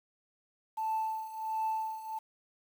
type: tone with tremolo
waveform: sine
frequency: 880 Hz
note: A5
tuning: in tune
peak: -27 dBFS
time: 0.77-2.19 s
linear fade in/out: 10 ms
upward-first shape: triangle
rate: 1.4 Hz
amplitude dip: 85%
effects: tanh soft clip ceiling -26 dBFS + 9-bit